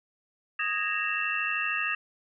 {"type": "tone cluster", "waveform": "sine", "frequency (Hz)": [1248, 1656, 1854, 2665, 2758], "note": ["D#6", "G#6", "A#6", "E7", "F7"], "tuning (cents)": [5, -5, -10, 18, -22], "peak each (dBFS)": [-34, -33, -33, -31, -35], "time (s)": [0.59, 1.95], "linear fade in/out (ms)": 5, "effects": []}